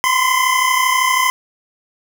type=tone pair together; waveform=25% pulse; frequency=1012.3 / 1045 Hz; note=B5 / C6; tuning=+42 / -2 cents; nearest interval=minor second; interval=56 cents; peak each=-12 dBFS; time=0.04-1.3 s; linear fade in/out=0 ms; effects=none